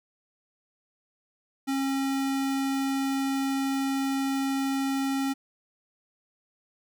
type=tone; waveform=square; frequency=271.3 Hz; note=C#4; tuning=37 cents flat; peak=-26 dBFS; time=1.67-5.34 s; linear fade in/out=20 ms; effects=none